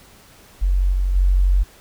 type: tone with level steps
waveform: sine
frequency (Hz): 46.25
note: F#1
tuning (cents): 0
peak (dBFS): -14 / -16 / -12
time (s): 0.61-1.64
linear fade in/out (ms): 20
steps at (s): 0.92 / 1.15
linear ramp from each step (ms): 10
effects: pink hiss -48 dBFS RMS until 1.8 s